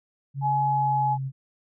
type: tone with pitch glide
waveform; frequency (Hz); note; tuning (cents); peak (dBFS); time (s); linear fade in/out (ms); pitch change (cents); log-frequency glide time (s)
sine; 138.2 to 134.03; C#3 to C3; -5 to +42; -27; 0.34-1.32; 50; -53; 0.66-1.2
type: tone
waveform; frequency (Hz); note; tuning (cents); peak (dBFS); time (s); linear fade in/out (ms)
sine; 845; G#5; +30; -21; 0.41-1.18; 50
effects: none